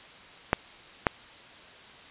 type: clicks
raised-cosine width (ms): 0.5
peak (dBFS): -5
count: 2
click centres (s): 0.531 / 1.068
effects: white hiss -49 dBFS RMS until 2.1 s + resampled to 8000 Hz